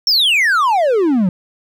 triangle exponential sweep, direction down, 5588 to 172.1 Hz, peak -9 dBFS, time 0.07-1.29 s, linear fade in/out 2 ms, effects none

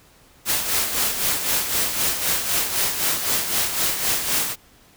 white noise with tremolo, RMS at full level -20 dBFS, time 0.45-4.56 s, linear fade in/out 50 ms, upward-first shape sine, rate 3.9 Hz, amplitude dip 55%, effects pink hiss -53 dBFS RMS until 4.96 s

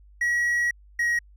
triangle tone pair in turn, 1915 / 1896.3 Hz, A#6 / A#6, +46 / +29 cents, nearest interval unison, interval 17 cents, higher first, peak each -19 dBFS, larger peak neither, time 0.21-0.71 / 0.99-1.19 s, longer first, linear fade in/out 5 ms, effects added 50 Hz sine -49 dBFS peak until 1.36 s

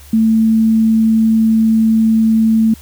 sine tone, 222.3 Hz, A3, 18 cents sharp, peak -8 dBFS, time 0.13-2.74 s, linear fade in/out 5 ms, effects added 72 Hz sine -37 dBFS peak until 2.81 s + white hiss -42 dBFS RMS until 2.81 s

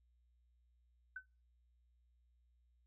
sine tone with exponential decay, 1517 Hz, F#6, 43 cents sharp, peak -40 dBFS, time 1.16-1.26 s, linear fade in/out 5 ms, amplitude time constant 20 ms, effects noise-tail reverb RT60 0.3 s tail -25 dB re dry + added 60 Hz sine -70 dBFS peak until 2.86 s

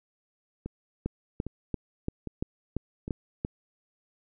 two click trains, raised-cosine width 3 ms, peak -16 / -22 dBFS, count 8 / 4, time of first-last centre 1.06-3.449 / 0.66-3.079 s, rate 2.93 / 1.24 Hz, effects none

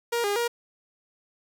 sawtooth tone with pitch steps, 471.3 / 407.2 / 473.2 Hz, A#4 / G#4 / A#4, +19 / -34 / +26 cents, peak -20 dBFS, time 0.12-0.48 s, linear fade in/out 10 ms, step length 120 ms, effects none

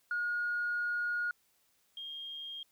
sine tone pair in turn, 1437 / 3226 Hz, F6 / G7, +49 / +49 cents, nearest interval octave + major second, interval 1400 cents, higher second, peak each -30 / -40 dBFS, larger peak first, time 0.11-1.31 / 1.97-2.63 s, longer first, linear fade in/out 2 ms, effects tanh soft clip ceiling -26 dBFS + white hiss -72 dBFS RMS until 2.71 s

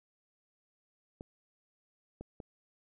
clicks, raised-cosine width 2 ms, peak -30 dBFS, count 3, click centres 1.209 / 2.21 / 2.402 s, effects none

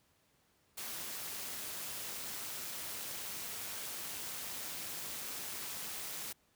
white noise with amplitude modulation, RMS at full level -40 dBFS, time 0.77-6.33 s, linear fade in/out 10 ms, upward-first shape sine, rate 206 Hz, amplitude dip 55%, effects pink hiss -72 dBFS RMS until 6.55 s + high-pass 60 Hz 12 dB/octave

